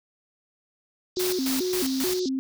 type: band-pass noise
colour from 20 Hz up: pink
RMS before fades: -37 dBFS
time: 1.16-2.29 s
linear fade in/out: 5 ms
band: 3800 to 6100 Hz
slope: 48 dB/octave
type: tone with vibrato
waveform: sine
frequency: 311.1 Hz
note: D#4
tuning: in tune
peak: -24 dBFS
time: 1.17-2.39 s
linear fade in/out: 0 ms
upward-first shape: square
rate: 2.3 Hz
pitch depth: 280 cents each way
type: noise with tremolo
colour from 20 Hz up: white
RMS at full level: -30 dBFS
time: 1.19-2.2 s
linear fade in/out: 10 ms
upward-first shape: square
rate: 3.7 Hz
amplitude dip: 75%
effects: none